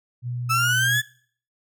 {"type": "tone", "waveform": "sine", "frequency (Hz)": 122.3, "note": "B2", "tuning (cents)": -16, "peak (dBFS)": -26, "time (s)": [0.22, 1.02], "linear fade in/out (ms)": 50}
{"type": "exponential sweep", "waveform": "35% pulse", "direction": "up", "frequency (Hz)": [1300, 1742], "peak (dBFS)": -17, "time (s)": [0.49, 1.02], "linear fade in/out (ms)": 20}
{"effects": ["noise-tail reverb RT60 0.5 s tail -20 dB re dry"]}